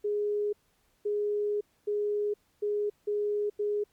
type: tone bursts at uneven times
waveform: sine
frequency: 414.8 Hz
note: G#4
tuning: 2 cents flat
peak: -26 dBFS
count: 6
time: 0.04-0.53 / 1.05-1.61 / 1.87-2.34 / 2.62-2.9 / 3.07-3.5 / 3.59-3.84 s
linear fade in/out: 10 ms
effects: pink hiss -70 dBFS RMS until 3.92 s + MP3 96 kbps